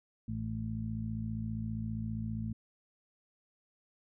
harmonic tone, 55 Hz, A1, in tune, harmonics 1 / 2 / 3 / 4, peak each -44 / -37 / -45 / -38 dBFS, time 0.28-2.53 s, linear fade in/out 5 ms, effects none

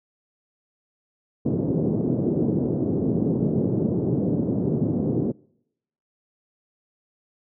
pink band-pass noise, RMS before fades -23 dBFS, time 1.45-5.32 s, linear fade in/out 10 ms, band 130 to 420 Hz, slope 24 dB/octave, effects noise-tail reverb RT60 0.8 s tail -26 dB re dry

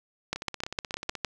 two click trains, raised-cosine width 0.2 ms, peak -11 / -18 dBFS, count 7 / 14, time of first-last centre 0.33-1.247 / 0.36-1.153 s, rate 6.54 / 16.4 Hz, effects none

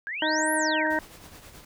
sine exponential two-way sweep, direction up then down, 1572 to 11550 to 1572 Hz, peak -30 dBFS, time 0.07-0.87 s, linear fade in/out 0 ms, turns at 0.53 s
harmonic tone, 311.1 Hz, D#4, in tune, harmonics 1 / 2 / 3 / 5 / 6, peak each -29 / -29 / -29 / -29 / -29 dBFS, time 0.22-0.99 s, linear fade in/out 2 ms
pink noise with tremolo, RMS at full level -45 dBFS, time 0.9-1.65 s, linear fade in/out 5 ms, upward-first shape triangle, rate 9.3 Hz, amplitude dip 55%
effects none

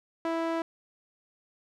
sawtooth tone with band-pass filter, 329.6 Hz, E4, in tune, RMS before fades -30 dBFS, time 0.25-0.62 s, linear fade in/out 2 ms, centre 730 Hz, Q 0.77, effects none

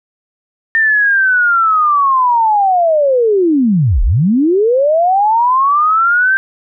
sine linear two-way sweep, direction down then up, 1813 to 32 to 1579 Hz, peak -8 dBFS, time 0.75-6.37 s, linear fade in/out 0 ms, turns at 4.03 s, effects none

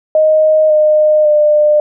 sine tone with pitch steps, 622.3 / 611.3 / 600.4 Hz, D#5 / D#5 / D5, 0 / -31 / +38 cents, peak -6 dBFS, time 0.15-1.8 s, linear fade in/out 2 ms, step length 550 ms, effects none

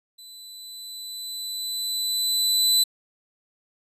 sawtooth tone with level ramp, 4001 Hz, B7, 22 cents sharp, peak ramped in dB -40 to -13 dBFS, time 0.18-2.84 s, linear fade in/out 10 ms, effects resampled to 32000 Hz

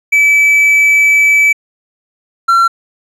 triangle tone pair in turn, 2303 / 1360.5 Hz, D7 / F6, -34 / -46 cents, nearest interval major sixth, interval 912 cents, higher first, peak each -4 dBFS, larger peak neither, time 0.12-1.53 / 2.48-2.68 s, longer first, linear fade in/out 10 ms, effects resampled to 32000 Hz

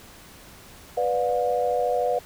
sine chord, B diminished, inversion none, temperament equal with one note detuned, 493.9 / 587.3 / 714.8 Hz, B4 / D5 / F5, 0 / 0 / +40 cents, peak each -24 / -27 / -25 dBFS, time 0.97-2.19 s, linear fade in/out 5 ms, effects pink hiss -47 dBFS RMS until 2.25 s

